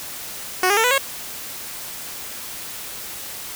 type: tone with pitch steps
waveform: 10% pulse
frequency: 368.6 / 406.6 / 448.6 / 494.9 / 545.9 Hz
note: F#4 / G#4 / A4 / B4 / C#5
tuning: -7 / -37 / +34 / +4 / -27 cents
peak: -7 dBFS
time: 0.63-0.98 s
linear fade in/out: 2 ms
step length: 70 ms
effects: white hiss -33 dBFS RMS until 3.55 s